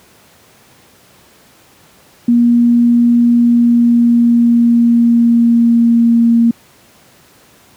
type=tone with pitch glide; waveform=sine; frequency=237.9 to 232.5 Hz; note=A#3 to A#3; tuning=+35 to -4 cents; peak=-6 dBFS; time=2.28-6.51 s; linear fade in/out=5 ms; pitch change=-39 cents; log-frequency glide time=3.3-6.37 s; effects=pink hiss -46 dBFS RMS until 7.76 s + high-pass 100 Hz 12 dB/octave